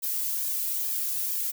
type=noise with flanger; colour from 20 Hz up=violet; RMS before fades=-29 dBFS; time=0.02-1.52 s; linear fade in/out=20 ms; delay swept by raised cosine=1.4 to 2.23 ms; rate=2.3 Hz; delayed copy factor=-1; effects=none